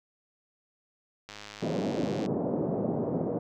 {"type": "click train", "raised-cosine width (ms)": 0.2, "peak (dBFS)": -25, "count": 102, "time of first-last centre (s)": [1.29, 2.261], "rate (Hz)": 104}
{"type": "band-pass noise", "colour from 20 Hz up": "pink", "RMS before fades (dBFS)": -30, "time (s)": [1.62, 3.39], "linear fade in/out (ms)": 5, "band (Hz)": [150, 640], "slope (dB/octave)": 24}
{"effects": []}